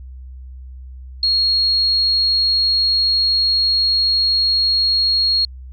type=tone; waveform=sine; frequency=4293 Hz; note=C8; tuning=44 cents sharp; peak=-13 dBFS; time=1.23-5.45 s; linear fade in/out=2 ms; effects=added 64 Hz sine -32 dBFS peak until 5.72 s